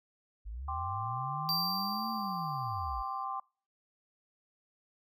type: linear two-way sweep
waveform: sine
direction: up then down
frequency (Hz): 48.01 to 226.3 to 48.01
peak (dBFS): -38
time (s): 0.45-3.03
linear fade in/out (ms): 20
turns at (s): 2.11
type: chord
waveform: sine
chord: G suspended fourth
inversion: none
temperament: equal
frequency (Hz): 784 / 1046.5 / 1174.7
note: G5 / C6 / D6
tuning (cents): 0 / 0 / 0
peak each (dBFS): -39 / -38 / -39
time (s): 0.68-3.4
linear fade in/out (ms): 5
type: tone with exponential decay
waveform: square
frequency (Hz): 4699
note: D8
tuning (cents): 0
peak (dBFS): -29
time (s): 1.49-3.24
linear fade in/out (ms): 0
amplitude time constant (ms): 380
effects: noise-tail reverb RT60 0.4 s tail -26 dB re dry